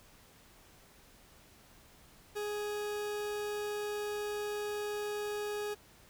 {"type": "tone", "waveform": "40% pulse", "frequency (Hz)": 416.2, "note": "G#4", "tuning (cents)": 4, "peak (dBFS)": -34, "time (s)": [2.35, 5.75], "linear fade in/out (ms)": 20, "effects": ["pink hiss -60 dBFS RMS until 6.09 s"]}